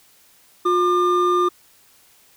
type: tone pair together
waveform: triangle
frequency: 356.8 / 1200 Hz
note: F4 / D6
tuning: +37 / +37 cents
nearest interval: octave + major sixth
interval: 2100 cents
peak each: -16 dBFS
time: 0.65-1.49 s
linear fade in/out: 10 ms
effects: white hiss -54 dBFS RMS until 2.36 s